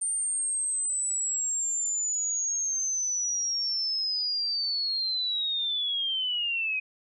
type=linear sweep; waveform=sine; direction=down; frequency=8920 to 2500 Hz; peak=-26 dBFS; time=0.01-6.8 s; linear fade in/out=10 ms; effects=none